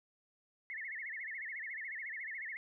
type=tone with vibrato; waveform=sine; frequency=1959 Hz; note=B6; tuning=15 cents flat; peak=-40 dBFS; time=0.7-2.57 s; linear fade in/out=0 ms; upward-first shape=sine; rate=14 Hz; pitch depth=200 cents each way; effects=none